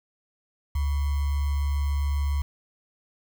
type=tone with sample-and-hold; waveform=sine; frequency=71.4 Hz; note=D2; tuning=48 cents flat; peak=-22 dBFS; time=0.75-2.42 s; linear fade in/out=5 ms; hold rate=1050 Hz; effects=none